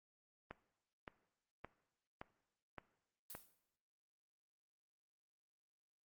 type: click train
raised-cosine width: 0.5 ms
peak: -32 dBFS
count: 6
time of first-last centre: 0.51-3.351 s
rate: 1.76 Hz
type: noise with exponential decay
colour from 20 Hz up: blue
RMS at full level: -48 dBFS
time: 3.3-3.59 s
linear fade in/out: 1 ms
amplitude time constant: 62 ms
effects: noise-tail reverb RT60 0.8 s tail -17 dB re dry + Opus 32 kbps